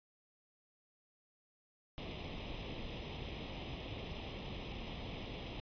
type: noise with comb filter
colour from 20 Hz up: pink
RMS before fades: -44 dBFS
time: 1.98-5.6 s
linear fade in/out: 0 ms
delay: 0.33 ms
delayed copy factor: +0.8
effects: resampled to 11025 Hz